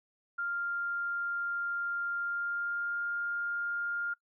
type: tone with pitch glide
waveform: sine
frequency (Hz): 1396.9 to 1406.6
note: F6 to F6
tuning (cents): 0 to +12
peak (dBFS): -31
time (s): 0.38-4.14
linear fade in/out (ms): 10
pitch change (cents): +12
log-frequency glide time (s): 2.17-3.02
effects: noise-tail reverb RT60 0.1 s tail -23 dB re dry